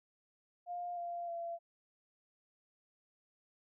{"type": "tone with pitch steps", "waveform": "sine", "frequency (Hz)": [705, 692.5, 680.2], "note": ["F5", "F5", "F5"], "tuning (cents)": [16, -15, -46], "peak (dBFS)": -38, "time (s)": [0.66, 1.59], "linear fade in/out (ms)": 50, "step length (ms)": 310, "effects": []}